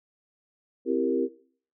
sine chord, C dominant seventh, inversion none, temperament equal with one note detuned, 261.6 / 334 / 392 / 466.2 Hz, C4 / E4 / G4 / Bb4, 0 / +23 / 0 / 0 cents, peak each -28 dBFS, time 0.85-1.29 s, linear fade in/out 50 ms, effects noise-tail reverb RT60 0.5 s tail -19 dB re dry

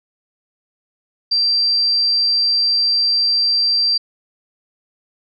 sine tone, 4706 Hz, D8, 3 cents sharp, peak -13 dBFS, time 1.31-3.98 s, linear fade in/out 10 ms, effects none

